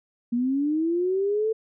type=linear sweep; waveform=sine; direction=up; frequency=233.1 to 447.7 Hz; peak=-21 dBFS; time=0.32-1.53 s; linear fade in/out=10 ms; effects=none